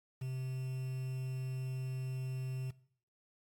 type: tone with quantisation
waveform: triangle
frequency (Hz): 129.7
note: C3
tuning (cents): -15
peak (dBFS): -34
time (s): 0.21-2.71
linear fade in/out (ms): 10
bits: 9
effects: noise-tail reverb RT60 0.6 s tail -20 dB re dry + MP3 96 kbps